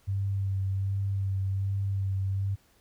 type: tone with vibrato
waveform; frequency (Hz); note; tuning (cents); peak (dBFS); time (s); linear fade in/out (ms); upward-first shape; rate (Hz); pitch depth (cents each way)
sine; 97.5; G2; -9; -26; 0.07-2.56; 20; sine; 1.3; 21
effects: pink hiss -64 dBFS RMS until 2.8 s